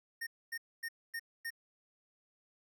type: tone bursts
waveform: square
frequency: 1839 Hz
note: A#6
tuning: 24 cents flat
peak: -38 dBFS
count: 5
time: 0.21-1.505 s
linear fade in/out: 10 ms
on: 59 ms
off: 250 ms
effects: none